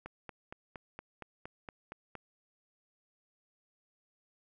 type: click train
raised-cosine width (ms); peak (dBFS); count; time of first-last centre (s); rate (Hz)
0.5; -28; 10; 0.06-2.153; 4.3
effects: none